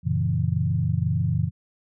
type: chord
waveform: sine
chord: F# dominant seventh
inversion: none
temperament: equal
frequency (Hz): 92.5 / 116.54 / 138.59 / 164.81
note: F#2 / A#2 / C#3 / E3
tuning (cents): 0 / 0 / 0 / 0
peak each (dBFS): -26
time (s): 0.03-1.51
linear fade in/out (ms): 50
effects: none